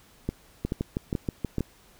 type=two click trains; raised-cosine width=3 ms; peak=-14 / -14 dBFS; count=4 / 7; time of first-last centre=0.29-1.583 / 0.65-1.607 s; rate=2.32 / 6.27 Hz; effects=pink hiss -57 dBFS RMS until 1.99 s